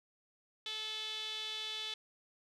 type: tone with band-pass filter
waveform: sawtooth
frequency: 434.2 Hz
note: A4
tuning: 23 cents flat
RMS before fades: -41 dBFS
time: 0.66-1.94 s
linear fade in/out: 2 ms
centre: 3500 Hz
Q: 5.7
effects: none